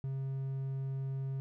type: tone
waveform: triangle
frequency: 134.7 Hz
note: C#3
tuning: 49 cents flat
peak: -32 dBFS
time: 0.04-1.4 s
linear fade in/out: 0 ms
effects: none